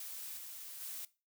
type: noise with level steps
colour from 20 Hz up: blue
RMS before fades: -45 / -48 / -44 dBFS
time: 0-1.05 s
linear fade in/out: 2 ms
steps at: 0.37 / 0.8 s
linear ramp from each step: 20 ms
effects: noise-tail reverb RT60 0.3 s tail -19 dB re dry